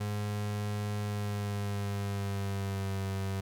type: tone with pitch glide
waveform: 35% pulse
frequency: 103.83 to 96.88 Hz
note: G#2 to G2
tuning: 0 to -20 cents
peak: -30 dBFS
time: 0-3.41 s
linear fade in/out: 10 ms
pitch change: -120 cents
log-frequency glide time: 1.02-2.99 s
effects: none